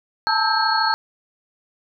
sine tone cluster, 871 / 904 / 1305 / 1592 / 4334 Hz, A5 / A5 / E6 / G6 / C#8, -18 / +47 / -18 / +26 / -40 cents, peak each -23 dBFS, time 0.27-0.94 s, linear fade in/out 0 ms, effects none

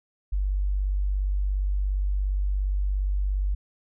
sine tone, 48.6 Hz, G1, 14 cents flat, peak -22 dBFS, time 0.32-3.55 s, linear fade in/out 10 ms, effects none

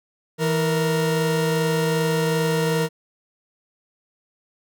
40% pulse tone pair together, 162.93 / 466.2 Hz, E3 / A#4, -20 / 0 cents, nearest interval octave + tritone, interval 1820 cents, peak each -21 dBFS, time 0.38-2.89 s, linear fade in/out 50 ms, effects none

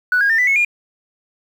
sine tone with pitch steps, 1480 / 1632.7 / 1801.2 / 1987 / 2192 / 2418 Hz, F#6 / G#6 / A6 / B6 / C#7 / D7, 0 / -30 / +40 / +10 / -20 / +50 cents, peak -11 dBFS, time 0.12-0.648 s, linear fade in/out 2 ms, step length 88 ms, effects tanh soft clip ceiling -8 dBFS + 7-bit

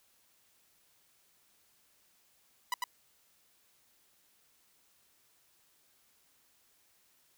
sawtooth tone with echo, 987.8 Hz, B5, in tune, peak -26 dBFS, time 2.72-2.74 s, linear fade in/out 2 ms, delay 100 ms, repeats 1, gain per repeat -2 dB, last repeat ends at 2.84 s, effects white hiss -69 dBFS RMS until 7.37 s

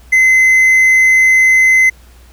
triangle tone, 2051 Hz, C7, 35 cents flat, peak -4 dBFS, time 0.12-1.9 s, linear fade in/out 10 ms, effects added 60 Hz sine -39 dBFS peak until 2.32 s + pink hiss -47 dBFS RMS until 2.32 s

